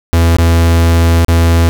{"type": "tone with dropouts", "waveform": "45% pulse", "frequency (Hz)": 83.7, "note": "E2", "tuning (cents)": 27, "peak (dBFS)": -6, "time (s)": [0.13, 1.69], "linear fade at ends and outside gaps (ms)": 0, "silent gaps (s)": [[0.367, 0.385], [1.247, 1.283]], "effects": []}